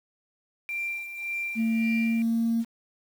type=tone with tremolo; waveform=sine; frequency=2366 Hz; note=D7; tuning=12 cents sharp; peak=-27 dBFS; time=0.69-2.22 s; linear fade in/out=0 ms; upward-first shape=sine; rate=1.8 Hz; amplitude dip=65%
type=tone with pitch glide; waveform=sine; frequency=225.1 to 229.7 Hz; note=A3 to A#3; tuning=+40 to -25 cents; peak=-21 dBFS; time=1.55-2.65 s; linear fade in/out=50 ms; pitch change=+35 cents; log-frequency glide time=1.66-2.47 s
effects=tanh soft clip ceiling -18 dBFS + 8-bit